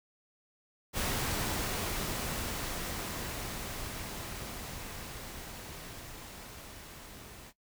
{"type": "noise with level ramp", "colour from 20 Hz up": "pink", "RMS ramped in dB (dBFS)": [-32, -50], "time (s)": [0.93, 7.53], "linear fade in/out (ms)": 50, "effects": ["noise-tail reverb RT60 0.1 s tail -17 dB re dry"]}